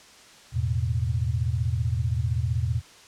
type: chord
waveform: sine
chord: E suspended fourth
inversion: none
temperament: equal with one note detuned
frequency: 82.41 / 107.92 / 123.47 Hz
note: E2 / A2 / B2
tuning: 0 / -33 / 0 cents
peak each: -27 dBFS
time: 0.52-2.82 s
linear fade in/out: 50 ms
effects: white hiss -50 dBFS RMS until 3.07 s + low-pass 7000 Hz 12 dB/octave

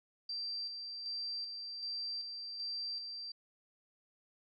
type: tone with tremolo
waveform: sine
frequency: 4699 Hz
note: D8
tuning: in tune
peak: -37 dBFS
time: 0.29-3.32 s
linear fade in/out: 5 ms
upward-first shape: square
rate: 1.3 Hz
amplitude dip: 40%
effects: none

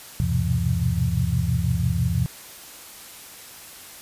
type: tone cluster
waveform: sine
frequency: 76.8 / 96.1 / 121.8 / 127.8 / 168.7 Hz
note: D#2 / G2 / B2 / C3 / E3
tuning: -22 / -34 / -24 / -40 / +40 cents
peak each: -26 dBFS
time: 0.2-2.26 s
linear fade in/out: 0 ms
effects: white hiss -42 dBFS RMS until 4.01 s + resampled to 32000 Hz

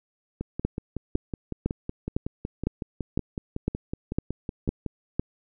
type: two click trains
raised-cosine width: 3 ms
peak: -11 / -17 dBFS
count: 10 / 25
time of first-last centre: 0.65-5.195 / 0.41-4.863 s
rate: 1.98 / 5.39 Hz
effects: none

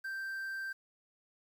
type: tone with quantisation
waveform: triangle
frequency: 1568 Hz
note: G6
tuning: in tune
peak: -35 dBFS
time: 0.04-0.73 s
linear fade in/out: 10 ms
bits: 10
effects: none

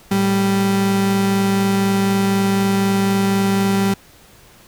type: tone pair together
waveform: 35% pulse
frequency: 110 / 196 Hz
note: A2 / G3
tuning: 0 / 0 cents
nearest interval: minor seventh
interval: 1000 cents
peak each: -24 / -13 dBFS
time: 0.11-3.94 s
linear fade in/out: 5 ms
effects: pink hiss -47 dBFS RMS until 4.67 s

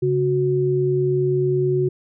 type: tone pair together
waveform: sine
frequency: 138.59 / 367.8 Hz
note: C#3 / F#4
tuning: 0 / -10 cents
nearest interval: octave + perfect fourth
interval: 1690 cents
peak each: -21 / -18 dBFS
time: 0.02-1.89 s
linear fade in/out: 10 ms
effects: none

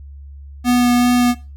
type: tone with vibrato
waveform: square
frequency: 244.5 Hz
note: B3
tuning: 17 cents flat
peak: -12 dBFS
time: 0.64-1.35 s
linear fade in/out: 50 ms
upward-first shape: sine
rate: 2.6 Hz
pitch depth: 9 cents each way
effects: noise-tail reverb RT60 0.3 s tail -18 dB re dry + added 70 Hz sine -33 dBFS peak until 1.56 s

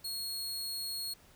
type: tone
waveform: sawtooth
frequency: 4312 Hz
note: C#8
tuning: 49 cents flat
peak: -33 dBFS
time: 0.04-1.14 s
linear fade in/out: 10 ms
effects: pink hiss -61 dBFS RMS until 1.35 s

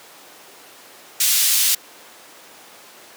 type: band-pass noise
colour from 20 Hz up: white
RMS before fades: -17 dBFS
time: 1.2-1.75 s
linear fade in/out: 5 ms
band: 2800 to 16000 Hz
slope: 12 dB/octave
effects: pink hiss -43 dBFS RMS until 3.16 s + high-pass 400 Hz 12 dB/octave

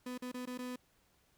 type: tone with dropouts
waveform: 35% pulse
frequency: 250 Hz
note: B3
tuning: 21 cents sharp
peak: -38 dBFS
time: 0.06-0.76 s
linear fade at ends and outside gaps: 5 ms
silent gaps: 0.178-0.221 / 0.317-0.342 / 0.456-0.472 / 0.577-0.588 s
effects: pink hiss -72 dBFS RMS until 1.37 s

